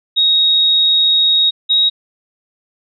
sine tone pair in turn, 3766 / 3792 Hz, A#7 / A#7, +17 / +29 cents, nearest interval unison, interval 12 cents, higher second, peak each -9 dBFS, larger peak neither, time 0.16-1.51 / 1.69-1.9 s, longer first, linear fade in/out 20 ms, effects none

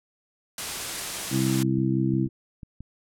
white noise, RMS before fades -31 dBFS, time 0.58-1.63 s, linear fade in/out 2 ms
harmonic tone, 65.7 Hz, C2, 8 cents sharp, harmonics 2 / 3 / 4 / 5, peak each -25 / -27 / -29 / -26 dBFS, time 1.3-2.29 s, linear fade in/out 50 ms
clicks, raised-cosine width 5 ms, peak -27 dBFS, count 5, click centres 1.784 / 2.139 / 2.267 / 2.632 / 2.806 s
effects low-pass 11000 Hz 12 dB/octave

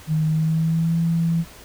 sine tone with pitch glide, 156.2 to 166.45 Hz, D#3 to E3, +7 to +17 cents, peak -17 dBFS, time 0.07-1.45 s, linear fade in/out 50 ms, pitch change +110 cents, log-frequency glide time 0.27-0.97 s, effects added 60 Hz sine -50 dBFS peak until 1.64 s + pink hiss -44 dBFS RMS until 1.64 s

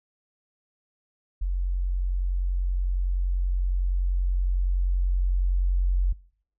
sine tone with level ramp, 45.31 Hz, F#1, 36 cents flat, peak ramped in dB -23 to -19 dBFS, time 1.41-6.13 s, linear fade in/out 10 ms, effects noise-tail reverb RT60 0.6 s tail -23 dB re dry

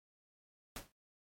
pink noise with exponential decay, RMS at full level -40 dBFS, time 0.76-0.92 s, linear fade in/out 2 ms, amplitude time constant 34 ms, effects MP3 64 kbps

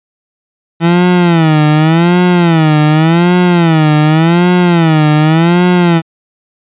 30% pulse tone with vibrato, 164.81 Hz, E3, in tune, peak -3 dBFS, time 0.8-6.02 s, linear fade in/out 50 ms, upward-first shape sine, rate 0.87 Hz, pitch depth 150 cents each way, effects resampled to 8000 Hz

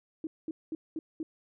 sine tone bursts, 318.8 Hz, D#4, 42 cents sharp, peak -32 dBFS, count 5, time 0.24-1.23 s, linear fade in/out 2 ms, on 30 ms, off 210 ms, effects none

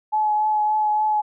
sine tone with vibrato, 852 Hz, G#5, 44 cents sharp, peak -17 dBFS, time 0.12-1.22 s, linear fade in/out 20 ms, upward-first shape triangle, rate 3.5 Hz, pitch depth 18 cents each way, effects none

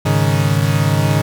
40% pulse chord, Ab suspended fourth, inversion none, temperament equal, 103.83 / 138.59 / 155.56 Hz, Ab2 / Db3 / Eb3, 0 / 0 / 0 cents, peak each -16 dBFS, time 0.05-1.22 s, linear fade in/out 10 ms, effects none

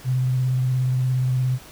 sine tone with vibrato, 128.1 Hz, C3, 36 cents flat, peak -18 dBFS, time 0.04-1.59 s, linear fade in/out 50 ms, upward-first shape square, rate 17 Hz, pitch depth 18 cents each way, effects pink hiss -44 dBFS RMS until 1.71 s

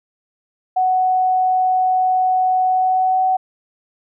sine tone with pitch glide, 743 to 750.3 Hz, F#5 to F#5, +7 to +24 cents, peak -13 dBFS, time 0.76-3.37 s, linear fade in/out 10 ms, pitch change +17 cents, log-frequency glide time 2.65-3.24 s, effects none

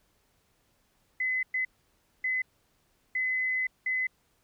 sine tone bursts at uneven times, 2027 Hz, B6, 45 cents sharp, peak -26 dBFS, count 5, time 1.2-1.43 / 1.54-1.65 / 2.24-2.42 / 3.15-3.67 / 3.86-4.07 s, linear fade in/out 5 ms, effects pink hiss -70 dBFS RMS until 4.43 s

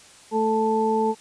harmonic tone, 220 Hz, A3, in tune, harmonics 1 / 2 / 4, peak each -25 / -22 / -23 dBFS, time 0.31-1.15 s, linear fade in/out 50 ms, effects white hiss -49 dBFS RMS until 1.2 s + resampled to 22050 Hz

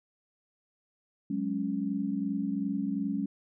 sine chord, F# suspended second, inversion none, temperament equal, 185 / 207.7 / 277.2 Hz, F#3 / G#3 / C#4, 0 / 0 / 0 cents, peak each -35 / -32 / -32 dBFS, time 1.3-3.26 s, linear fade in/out 5 ms, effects none

